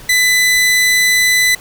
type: tone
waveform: sawtooth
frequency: 2000 Hz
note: B6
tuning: 21 cents sharp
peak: -6 dBFS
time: 0.09-1.55 s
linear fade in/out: 5 ms
effects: pink hiss -37 dBFS RMS until 1.6 s